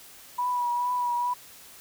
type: tone with vibrato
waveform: sine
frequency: 976 Hz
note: B5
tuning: 21 cents flat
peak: -24 dBFS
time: 0.38-1.34 s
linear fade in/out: 10 ms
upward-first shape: triangle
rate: 2.3 Hz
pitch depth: 32 cents each way
effects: white hiss -49 dBFS RMS until 1.8 s